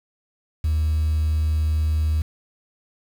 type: tone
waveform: sine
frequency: 77.78 Hz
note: D#2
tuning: in tune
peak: -16 dBFS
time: 0.64-2.22 s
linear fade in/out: 5 ms
effects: tanh soft clip ceiling -16 dBFS + 7-bit